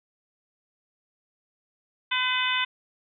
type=harmonic tone with a mistuned harmonic; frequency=507 Hz; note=B4; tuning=45 cents sharp; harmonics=2 / 3 / 4 / 5 / 6 / 7; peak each=-30 / -30 / -30 / -30 / -30 / -30 dBFS; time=2.11-2.65 s; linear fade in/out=10 ms; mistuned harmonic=6; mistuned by=-21 cents; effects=none